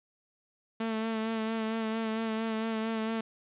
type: tone with vibrato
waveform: sawtooth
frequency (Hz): 222.5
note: A3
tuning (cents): +20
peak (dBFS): -26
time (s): 0.8-3.21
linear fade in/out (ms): 5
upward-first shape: sine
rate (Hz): 4.4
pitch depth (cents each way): 28
effects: resampled to 8000 Hz + 9-bit